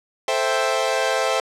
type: chord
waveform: sawtooth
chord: A minor seventh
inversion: none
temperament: equal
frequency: 440 / 523.3 / 659.3 / 784 Hz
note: A4 / C5 / E5 / G5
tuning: 0 / 0 / 0 / 0 cents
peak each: -23 / -19 / -20 / -22 dBFS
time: 0.28-1.4 s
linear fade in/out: 2 ms
effects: low-pass 8000 Hz 12 dB/octave